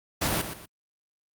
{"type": "noise with echo", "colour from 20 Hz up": "pink", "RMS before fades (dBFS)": -26, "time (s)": [0.21, 0.42], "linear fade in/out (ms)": 10, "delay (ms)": 120, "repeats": 2, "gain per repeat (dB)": -9, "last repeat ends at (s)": 0.66, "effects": ["high-pass 60 Hz 12 dB/octave", "Opus 48 kbps"]}